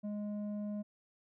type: tone with low-pass filter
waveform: square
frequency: 207.9 Hz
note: G#3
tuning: 2 cents sharp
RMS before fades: -39 dBFS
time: 0.03-0.83 s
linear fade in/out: 20 ms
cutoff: 460 Hz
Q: 3.1
effects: none